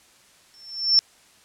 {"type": "tone with exponential growth", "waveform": "sine", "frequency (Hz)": 5390, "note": "E8", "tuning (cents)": 38, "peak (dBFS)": -10, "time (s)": [0.54, 0.99], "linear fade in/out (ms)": 0, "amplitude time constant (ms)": 96, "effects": ["white hiss -55 dBFS RMS until 1.44 s", "low-pass 9000 Hz 12 dB/octave"]}